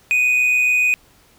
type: tone with amplitude modulation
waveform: triangle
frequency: 2486 Hz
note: D#7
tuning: 2 cents flat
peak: -10 dBFS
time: 0.11-0.94 s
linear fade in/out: 0 ms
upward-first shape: sine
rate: 127 Hz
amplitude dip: 40%
effects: pink hiss -53 dBFS RMS until 1.38 s